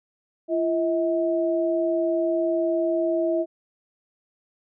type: tone pair together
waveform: sine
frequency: 339.8 / 641.5 Hz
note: F4 / E5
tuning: -47 / -47 cents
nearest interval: major seventh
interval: 1100 cents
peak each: -23 dBFS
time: 0.48-3.46 s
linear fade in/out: 50 ms
effects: none